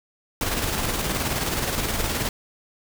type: noise with tremolo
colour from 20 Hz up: pink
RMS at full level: -24 dBFS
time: 0.41-2.29 s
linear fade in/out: 2 ms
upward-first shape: square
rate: 19 Hz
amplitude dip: 35%
effects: none